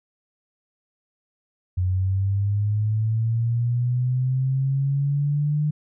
sine linear sweep, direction up, 90.3 to 151.2 Hz, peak -19 dBFS, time 1.77-5.71 s, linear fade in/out 10 ms, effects none

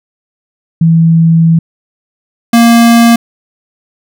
sine / square tone pair in turn, 164.4 / 233.2 Hz, E3 / A#3, -4 / +1 cents, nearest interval tritone, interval 605 cents, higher second, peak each -3 dBFS, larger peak neither, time 0.81-1.59 / 2.53-3.16 s, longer first, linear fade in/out 5 ms, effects none

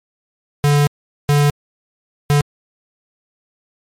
square tone bursts at uneven times, 145.2 Hz, D3, 19 cents flat, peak -11 dBFS, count 3, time 0.64-0.87 / 1.29-1.5 / 2.3-2.41 s, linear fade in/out 0 ms, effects MP3 64 kbps

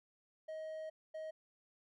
triangle tone bursts at uneven times, 630 Hz, D#5, 21 cents sharp, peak -40 dBFS, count 2, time 0.48-0.9 / 1.14-1.31 s, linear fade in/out 10 ms, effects none

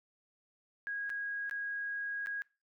sine tone with dropouts, 1644 Hz, G#6, 18 cents flat, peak -35 dBFS, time 0.87-2.42 s, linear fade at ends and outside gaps 0 ms, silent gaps 1.095-1.101 / 1.496-1.511 / 2.261-2.27 s, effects noise-tail reverb RT60 0.3 s tail -22 dB re dry

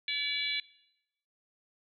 harmonic tone, 573 Hz, D5, 43 cents flat, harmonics 3 / 4 / 5 / 6 / 7, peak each -44 / -34 / -42 / -36 / -36 dBFS, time 0.08-0.6 s, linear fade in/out 2 ms, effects noise-tail reverb RT60 0.9 s tail -21 dB re dry

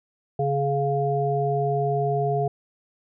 harmonic tone, 140 Hz, C#3, 18 cents sharp, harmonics 1 / 3 / 5, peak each -25 / -25 / -25 dBFS, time 0.39-2.48 s, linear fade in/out 5 ms, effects none

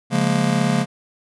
square chord, Bb minor seventh, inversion first, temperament just, 139.85 / 174.81 / 209.8 / 233.1 Hz, Db3 / F3 / Ab3 / Bb3, +16 / +2 / +18 / 0 cents, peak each -23 dBFS, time 0.1-0.86 s, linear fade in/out 50 ms, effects resampled to 24000 Hz

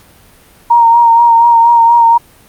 sine tone with vibrato, 932.3 Hz, A#5, in tune, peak -3 dBFS, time 0.7-2.18 s, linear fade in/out 10 ms, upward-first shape sine, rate 4.2 Hz, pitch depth 28 cents each way, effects pink hiss -43 dBFS RMS until 2.48 s + Opus 48 kbps

